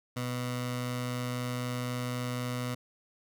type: tone with notch filter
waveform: 15% pulse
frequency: 123.9 Hz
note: B2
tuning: 6 cents sharp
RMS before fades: -34 dBFS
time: 0.16-2.75 s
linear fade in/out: 10 ms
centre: 360 Hz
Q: 1.8
effects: none